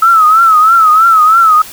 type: tone with vibrato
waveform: sine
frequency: 1300 Hz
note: E6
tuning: 24 cents flat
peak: -3 dBFS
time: 0.02-1.62 s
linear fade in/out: 5 ms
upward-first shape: triangle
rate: 3.1 Hz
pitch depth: 110 cents each way
effects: white hiss -30 dBFS RMS until 1.72 s